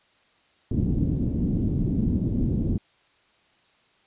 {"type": "low-pass noise", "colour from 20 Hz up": "white", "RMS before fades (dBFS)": -24, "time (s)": [0.71, 2.78], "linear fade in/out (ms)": 5, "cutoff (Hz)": 260, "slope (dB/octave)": 24, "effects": ["white hiss -62 dBFS RMS until 4.06 s", "resampled to 8000 Hz"]}